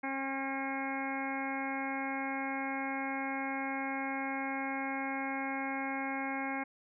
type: harmonic tone with a mistuned harmonic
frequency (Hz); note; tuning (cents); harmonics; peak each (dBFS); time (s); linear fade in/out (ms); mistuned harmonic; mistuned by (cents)
270; C#4; -45; 1 / 2 / 3 / 4 / 5 / 6 / 7 / 8 / 9; -38 / -45 / -39 / -45 / -49 / -43 / -50 / -40 / -51; 0.03-6.64; 10; 5; +34
effects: none